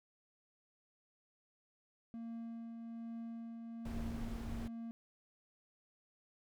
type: tone with tremolo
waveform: triangle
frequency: 230 Hz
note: A#3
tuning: 23 cents flat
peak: -40 dBFS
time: 2.14-4.91 s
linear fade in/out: 0 ms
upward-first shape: triangle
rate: 1.2 Hz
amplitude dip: 35%
type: noise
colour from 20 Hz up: brown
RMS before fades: -43 dBFS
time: 3.85-4.68 s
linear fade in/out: 5 ms
effects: none